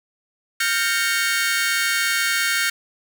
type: chord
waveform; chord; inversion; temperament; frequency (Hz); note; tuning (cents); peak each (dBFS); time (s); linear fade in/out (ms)
sawtooth; G half-diminished seventh; third; equal with one note detuned; 1396.9 / 1568 / 1837.9 / 2217; F6 / G6 / Bb6 / Db7; 0 / 0 / -25 / 0; -21; 0.6-2.7; 5
effects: none